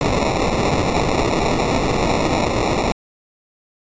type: noise with sample-and-hold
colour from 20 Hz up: blue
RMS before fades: -18 dBFS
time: 0.01-2.92 s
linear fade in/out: 0 ms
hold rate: 1575 Hz
effects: resampled to 16000 Hz